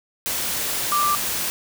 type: tone in noise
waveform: sine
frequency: 1180 Hz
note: D6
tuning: 8 cents sharp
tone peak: -18 dBFS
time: 0.92-1.15 s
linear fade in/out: 0 ms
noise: white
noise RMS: -25 dBFS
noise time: 0.26-1.5 s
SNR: +4 dB
effects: none